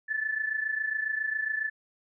sine tone pair together, 1739 / 1766.3 Hz, A6 / A6, -21 / +6 cents, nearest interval unison, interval 27 cents, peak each -29 / -33 dBFS, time 0.08-1.7 s, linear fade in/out 20 ms, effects none

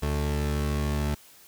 30% pulse tone pair together, 73.42 / 220 Hz, D2 / A3, 0 / 0 cents, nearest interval octave + perfect fifth, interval 1900 cents, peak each -23 / -31 dBFS, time 0.02-1.15 s, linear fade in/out 10 ms, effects white hiss -53 dBFS RMS until 1.47 s

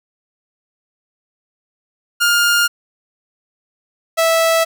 sawtooth tone pair in turn, 1411 / 655.8 Hz, F6 / E5, +17 / -9 cents, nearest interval octave + minor second, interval 1326 cents, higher first, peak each -8 / -8 dBFS, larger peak neither, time 2.2-2.68 / 4.17-4.65 s, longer neither, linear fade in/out 20 ms, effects none

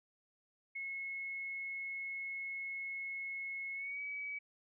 sine tone with pitch glide, 2180 to 2278 Hz, C#7 to C#7, -29 to +47 cents, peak -39 dBFS, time 0.75-4.39 s, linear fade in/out 10 ms, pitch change +76 cents, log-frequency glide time 3.74-4.01 s, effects none

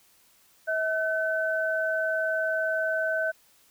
sine tone pair together, 642.3 / 1522 Hz, E5 / F#6, -45 / +48 cents, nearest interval octave + minor third, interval 1493 cents, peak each -27 dBFS, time 0.67-3.32 s, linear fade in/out 20 ms, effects white hiss -61 dBFS RMS until 3.7 s

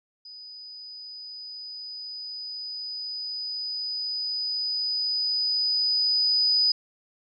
sine tone with level ramp, 4978 Hz, D#8, in tune, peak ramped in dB -41 to -18 dBFS, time 0.25-6.72 s, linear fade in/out 5 ms, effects none

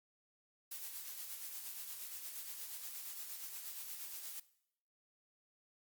blue noise with tremolo, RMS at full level -45 dBFS, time 0.71-4.4 s, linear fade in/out 5 ms, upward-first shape sine, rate 8.5 Hz, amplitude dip 40%, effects noise-tail reverb RT60 0.7 s tail -18 dB re dry + Opus 48 kbps

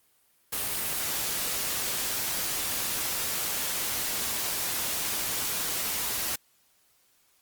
white noise, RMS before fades -30 dBFS, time 0.52-6.36 s, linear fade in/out 10 ms, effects white hiss -66 dBFS RMS until 7.41 s + Opus 32 kbps

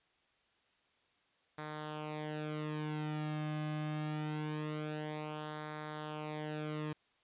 sawtooth tone with flanger, 152.5 Hz, D#3, 34 cents flat, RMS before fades -40 dBFS, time 1.58-6.93 s, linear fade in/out 5 ms, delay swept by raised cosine 0.35 to 2.15 ms, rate 0.24 Hz, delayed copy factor -0.7, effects white hiss -73 dBFS RMS until 7.23 s + resampled to 8000 Hz

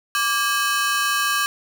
sawtooth ring-modulated tone, 1396.9 Hz, F6, in tune, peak -12 dBFS, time 0.15-1.46 s, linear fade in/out 0 ms, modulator 230 Hz, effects none

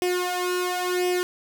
sawtooth tone with flanger, 360 Hz, F#4, 47 cents flat, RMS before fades -25 dBFS, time 0.02-1.23 s, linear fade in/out 0 ms, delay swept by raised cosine 0.36 to 2.06 ms, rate 0.95 Hz, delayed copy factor +0.75, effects none

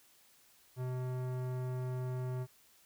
sine tone with tanh clipping, 127 Hz, B2, 49 cents sharp, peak -37 dBFS, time 0.76-2.47 s, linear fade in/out 50 ms, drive 18 dB, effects white hiss -65 dBFS RMS until 2.85 s

